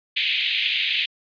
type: band-pass noise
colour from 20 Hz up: pink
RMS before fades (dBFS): -23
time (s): 0.16-1.06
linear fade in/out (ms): 10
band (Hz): 2200 to 3800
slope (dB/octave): 48
effects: resampled to 11025 Hz